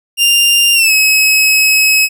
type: tone with pitch glide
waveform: sawtooth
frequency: 2794 to 2562 Hz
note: F7 to E7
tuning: 0 to -50 cents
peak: -4 dBFS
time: 0.17-2.09 s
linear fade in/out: 50 ms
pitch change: -150 cents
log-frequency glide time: 0.74-0.92 s
effects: none